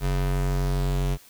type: tone pair together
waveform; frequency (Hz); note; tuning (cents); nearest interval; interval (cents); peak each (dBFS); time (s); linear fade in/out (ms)
square; 46.21 / 138.59; F#1 / C#3; -1 / 0; octave + perfect fifth; 1901; -24 / -32; 0-1.18; 50
effects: white hiss -52 dBFS RMS until 1.29 s